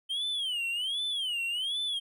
triangle tone with vibrato, 3100 Hz, G7, 20 cents flat, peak -28 dBFS, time 0.09-2 s, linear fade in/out 20 ms, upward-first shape sine, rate 1.3 Hz, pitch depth 220 cents each way, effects none

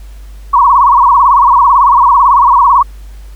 sine tone with vibrato, 1035 Hz, C6, 19 cents flat, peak -3 dBFS, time 0.53-2.83 s, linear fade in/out 10 ms, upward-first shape sine, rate 18 Hz, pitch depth 170 cents each way, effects added 50 Hz sine -27 dBFS peak until 3.35 s + pink hiss -45 dBFS RMS until 3.35 s

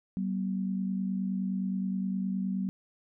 sine tone pair together, 190.7 / 240.3 Hz, G3 / B3, -47 / -47 cents, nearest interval major third, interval 400 cents, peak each -29 / -36 dBFS, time 0.17-2.69 s, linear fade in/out 0 ms, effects none

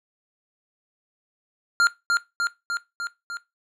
square tone with echo, 1396.9 Hz, F6, in tune, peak -16 dBFS, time 1.8-1.87 s, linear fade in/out 0 ms, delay 300 ms, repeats 5, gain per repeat -3 dB, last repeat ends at 3.37 s, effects noise-tail reverb RT60 0.2 s tail -17 dB re dry + low-pass 7000 Hz 12 dB/octave

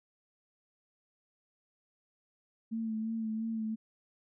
sine tone with vibrato, 222.4 Hz, A3, 19 cents sharp, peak -32 dBFS, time 2.71-3.76 s, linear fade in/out 20 ms, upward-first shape sine, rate 2.9 Hz, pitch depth 31 cents each way, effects none

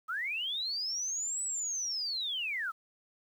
sine linear two-way sweep, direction up then down, 1236 to 7990 to 1236 Hz, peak -32 dBFS, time 0.08-2.72 s, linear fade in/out 20 ms, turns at 1.43 s, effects 10-bit

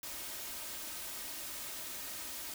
white noise with comb filter, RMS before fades -43 dBFS, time 0.03-2.54 s, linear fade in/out 2 ms, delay 3.2 ms, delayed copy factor +0.5, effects none

